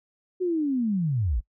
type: linear sweep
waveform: sine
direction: down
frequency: 374.5 to 43.65 Hz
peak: -22 dBFS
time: 0.4-1.41 s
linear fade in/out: 20 ms
effects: noise-tail reverb RT60 0.1 s tail -23 dB re dry